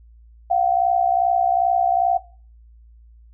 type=tone pair together; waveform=sine; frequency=698.5 / 761 Hz; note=F5 / F#5; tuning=0 / +48 cents; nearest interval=minor second; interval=148 cents; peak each=-18 / -19 dBFS; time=0.5-2.18 s; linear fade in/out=10 ms; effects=noise-tail reverb RT60 0.4 s tail -18 dB re dry + added 57 Hz sine -45 dBFS peak until 3.33 s